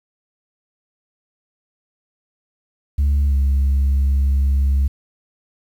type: tone with pitch glide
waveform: sine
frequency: 71 to 68.54 Hz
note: C#2 to C#2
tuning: +42 to -19 cents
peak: -11 dBFS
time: 2.98-4.88 s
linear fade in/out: 10 ms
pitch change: -61 cents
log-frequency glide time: 3.27-3.34 s
effects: tanh soft clip ceiling -12 dBFS + 8-bit